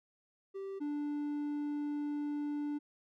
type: tone pair in turn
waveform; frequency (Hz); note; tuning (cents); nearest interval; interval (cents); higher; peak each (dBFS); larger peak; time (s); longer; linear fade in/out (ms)
triangle; 389.8 / 293.2; G4 / D4; -10 / -3; perfect fourth; 493; first; -37 / -32; second; 0.54-0.8 / 0.8-2.79; second; 20
effects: none